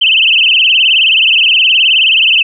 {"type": "tone with vibrato", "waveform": "sine", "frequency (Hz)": 2850, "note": "F7", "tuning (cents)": 34, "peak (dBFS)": -5, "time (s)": [0.01, 2.43], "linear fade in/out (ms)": 10, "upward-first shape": "sine", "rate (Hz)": 19, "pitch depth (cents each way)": 170, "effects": []}